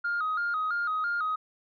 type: tone with vibrato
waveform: sine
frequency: 1331 Hz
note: E6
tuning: 16 cents sharp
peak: -25 dBFS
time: 0.04-1.36 s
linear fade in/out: 10 ms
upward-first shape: square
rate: 3 Hz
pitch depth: 98 cents each way
effects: tanh soft clip ceiling -23 dBFS